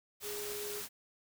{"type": "tone in noise", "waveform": "sine", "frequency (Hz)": 414.4, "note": "G#4", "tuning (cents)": -4, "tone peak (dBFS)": -41, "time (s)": [0.22, 0.83], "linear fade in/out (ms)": 50, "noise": "white", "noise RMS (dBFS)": -42, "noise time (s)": [0.2, 0.89], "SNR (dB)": -2, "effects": []}